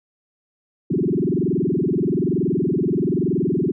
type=tone with frequency modulation; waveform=sine; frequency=269.2 Hz; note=C4; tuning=49 cents sharp; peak=-17 dBFS; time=0.9-3.72 s; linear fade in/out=10 ms; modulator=21.1 Hz; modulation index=5.9; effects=none